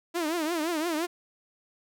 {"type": "tone with vibrato", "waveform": "sawtooth", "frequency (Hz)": 325.9, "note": "E4", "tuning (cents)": -20, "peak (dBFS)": -23, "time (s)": [0.14, 1.07], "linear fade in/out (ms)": 20, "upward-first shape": "triangle", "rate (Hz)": 5.8, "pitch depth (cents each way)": 170, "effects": []}